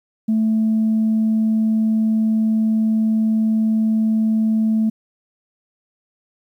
sine tone, 220 Hz, A3, in tune, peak -13 dBFS, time 0.28-4.9 s, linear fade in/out 10 ms, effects tanh soft clip ceiling -11 dBFS + 9-bit

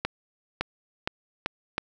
accelerating click train, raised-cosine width 0.3 ms, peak -10 dBFS, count 5, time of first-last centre 0.05-1.781 s, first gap 560 ms, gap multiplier 0.83, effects 8-bit

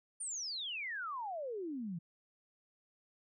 sine exponential sweep, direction down, 9397 to 159.5 Hz, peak -38 dBFS, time 0.2-1.99 s, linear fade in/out 10 ms, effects none

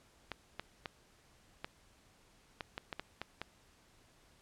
clicks, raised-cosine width 0.3 ms, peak -23 dBFS, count 10, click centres 0.317 / 0.596 / 0.858 / 1.645 / 2.608 / 2.779 / 2.928 / 2.996 / 3.216 / 3.416 s, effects pink hiss -66 dBFS RMS until 4.41 s + low-pass 10000 Hz 12 dB/octave

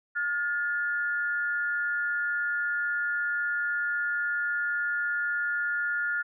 sine tone pair together, 1422.7 / 1739 Hz, F6 / A6, +32 / -21 cents, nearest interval minor third, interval 347 cents, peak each -27 / -32 dBFS, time 0.15-6.23 s, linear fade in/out 20 ms, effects none

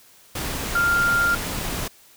sine tone in noise, 1396.9 Hz, F6, in tune, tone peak -17 dBFS, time 0.75-1.35 s, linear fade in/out 5 ms, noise pink, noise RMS -28 dBFS, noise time 0.35-1.88 s, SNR +8 dB, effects white hiss -52 dBFS RMS until 2.16 s

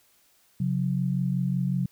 sine tone pair together, 135.7 / 181.14 Hz, C#3 / F#3, -36 / -36 cents, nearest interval perfect fourth, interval 500 cents, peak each -26 / -26 dBFS, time 0.6-1.86 s, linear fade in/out 5 ms, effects white hiss -63 dBFS RMS until 1.91 s

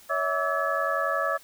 sine tone cluster, 561 / 652 / 1148 / 1304 / 1701 Hz, C#5 / E5 / D6 / E6 / G#6, +21 / -19 / -40 / -19 / +41 cents, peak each -30 dBFS, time 0.09-1.38 s, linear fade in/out 20 ms, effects white hiss -53 dBFS RMS until 1.43 s

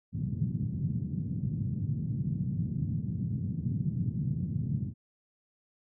pink band-pass noise, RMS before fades -32 dBFS, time 0.12-4.94 s, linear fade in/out 50 ms, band 110 to 180 Hz, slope 24 dB/octave, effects none

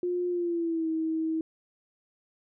sine tone with pitch glide, 355.6 to 320.5 Hz, F4 to E4, +31 to -49 cents, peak -26 dBFS, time 0.03-1.41 s, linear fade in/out 2 ms, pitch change -180 cents, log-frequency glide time 0.29-0.89 s, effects none

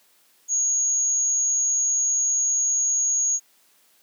sine tone, 6645 Hz, G#8, in tune, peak -19 dBFS, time 0.48-3.4 s, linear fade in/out 50 ms, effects white hiss -60 dBFS RMS until 4.02 s + high-pass 200 Hz 12 dB/octave

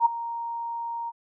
sine tone with ADSR envelope, 932.3 Hz, A#5, in tune, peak -13 dBFS, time 0-1.12 s, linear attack 56 ms, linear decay 12 ms, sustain -16 dB, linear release 36 ms, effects none

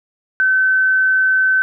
sine tone, 1529 Hz, G6, 44 cents flat, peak -11 dBFS, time 0.4-1.62 s, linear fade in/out 0 ms, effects none

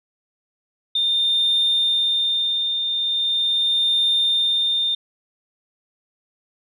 sine tone with tremolo, 3619 Hz, A7, 48 cents sharp, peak -14 dBFS, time 0.95-4.95 s, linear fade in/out 5 ms, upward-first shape triangle, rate 0.4 Hz, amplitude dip 50%, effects tanh soft clip ceiling -12 dBFS

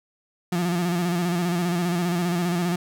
35% pulse tone with vibrato, 174.61 Hz, F3, in tune, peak -20 dBFS, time 0.52-2.76 s, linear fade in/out 5 ms, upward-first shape square, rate 15 Hz, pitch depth 46 cents each way, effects none

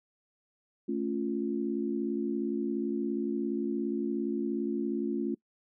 sine chord, A augmented, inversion none, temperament equal, 220 / 277.2 / 349.2 Hz, A3 / C#4 / E#4, 0 / 0 / 0 cents, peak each -33 dBFS, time 0.88-5.35 s, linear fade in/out 10 ms, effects noise-tail reverb RT60 0.1 s tail -23 dB re dry

